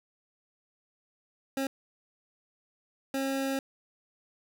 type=tone bursts at uneven times; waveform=25% pulse; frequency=270.3 Hz; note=C#4; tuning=44 cents flat; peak=-25 dBFS; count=2; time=1.57-1.67 / 3.14-3.59 s; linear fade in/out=2 ms; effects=none